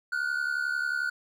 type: tone pair together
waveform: triangle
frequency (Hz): 1431.8 / 1503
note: F6 / F#6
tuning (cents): +43 / +27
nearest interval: minor second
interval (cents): 84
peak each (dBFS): -28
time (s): 0.12-1.1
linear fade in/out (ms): 5
effects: none